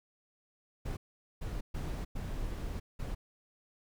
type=noise bursts at uneven times; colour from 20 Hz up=brown; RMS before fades=-37 dBFS; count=5; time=0.85-0.97 / 1.41-1.61 / 1.74-2.05 / 2.15-2.8 / 2.99-3.15 s; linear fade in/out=10 ms; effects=none